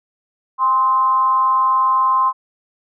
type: tone with frequency modulation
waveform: sine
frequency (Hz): 1044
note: C6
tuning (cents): -4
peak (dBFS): -12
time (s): 0.58-2.33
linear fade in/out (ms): 50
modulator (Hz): 233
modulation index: 0.37
effects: none